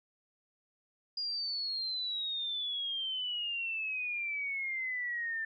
sine exponential sweep, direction down, 4871 to 1778 Hz, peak -33 dBFS, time 1.17-5.45 s, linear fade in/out 5 ms, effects none

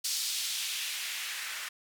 blue noise with band-pass filter sweep, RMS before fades -35 dBFS, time 0.04-1.69 s, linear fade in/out 10 ms, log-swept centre 4700 to 1600 Hz, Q 1.4, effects none

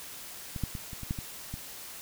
clicks, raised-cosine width 5 ms, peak -24 / -17 / -24 / -29 / -27 / -18 / -24 / -24 dBFS, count 8, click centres 0.562 / 0.637 / 0.752 / 0.932 / 1.033 / 1.109 / 1.188 / 1.54 s, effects white hiss -44 dBFS RMS until 2.01 s

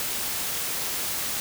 white noise, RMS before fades -29 dBFS, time 0-1.4 s, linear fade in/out 0 ms, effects none

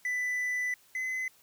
triangle tone pair in turn, 1990 / 2033 Hz, B6 / B6, +13 / +50 cents, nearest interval unison, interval 37 cents, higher second, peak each -27 / -29 dBFS, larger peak first, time 0.05-0.74 / 0.95-1.28 s, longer first, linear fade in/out 2 ms, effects white hiss -62 dBFS RMS until 1.42 s

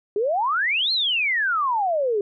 sine exponential two-way sweep, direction up then down, 392 to 4288 to 392 Hz, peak -19 dBFS, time 0.16-2.21 s, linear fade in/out 2 ms, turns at 0.92 s, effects none

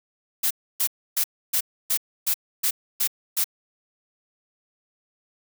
blue noise bursts, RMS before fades -22 dBFS, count 9, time 0.43-3.443 s, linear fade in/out 10 ms, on 77 ms, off 290 ms, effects none

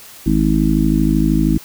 harmonic tone, 52.9 Hz, G#1, 33 cents sharp, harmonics 1 / 3 / 4 / 5 / 6, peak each -18 / -18 / -18 / -18 / -18 dBFS, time 0.26-1.58 s, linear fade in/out 5 ms, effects white hiss -39 dBFS RMS until 1.64 s

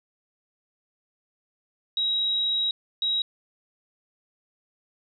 sine tone bursts at uneven times, 3834 Hz, A#7, 48 cents sharp, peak -22 dBFS, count 2, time 1.97-2.71 / 3.02-3.22 s, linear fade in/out 2 ms, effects none

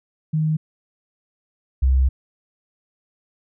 sine tone pair in turn, 156 / 65.46 Hz, D#3 / C2, +5 / +1 cents, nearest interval octave + minor third, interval 1504 cents, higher first, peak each -17 / -13 dBFS, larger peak second, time 0.33-0.57 / 1.82-2.09 s, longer second, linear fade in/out 10 ms, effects none

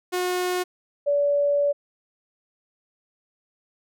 sawtooth / sine tone pair in turn, 361.8 / 574.3 Hz, F#4 / D5, -39 / -39 cents, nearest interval minor sixth, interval 800 cents, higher second, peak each -19 / -18 dBFS, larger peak second, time 0.12-0.64 / 1.06-1.73 s, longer second, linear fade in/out 20 ms, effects none

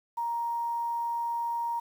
sine tone with quantisation, 937 Hz, A#5, 9 cents sharp, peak -28 dBFS, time 0.17-1.8 s, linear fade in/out 10 ms, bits 9, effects none

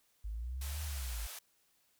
sine linear two-way sweep, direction up then down, 50.3 to 77.1 to 50.3 Hz, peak -37 dBFS, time 0.24-1.27 s, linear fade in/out 10 ms, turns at 0.83 s
white band-pass noise, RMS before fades -47 dBFS, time 0.61-1.39 s, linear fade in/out 5 ms, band 530 to 15000 Hz, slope 24 dB/octave
effects white hiss -73 dBFS RMS until 1.99 s

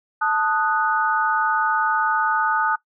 sine chord, D# diminished, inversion second, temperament equal, 880 / 1244.5 / 1480 Hz, A5 / D#6 / F#6, 0 / 0 / 0 cents, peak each -22 dBFS, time 0.21-2.76 s, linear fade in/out 10 ms, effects noise-tail reverb RT60 0.1 s tail -19 dB re dry

